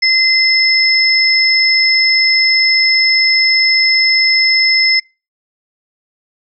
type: tone pair together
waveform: sine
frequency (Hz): 2064 / 5231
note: C7 / E8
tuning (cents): -24 / -14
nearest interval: octave + major third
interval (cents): 1610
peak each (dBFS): -11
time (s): 0.02-5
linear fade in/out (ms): 10
effects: noise-tail reverb RT60 0.3 s tail -26 dB re dry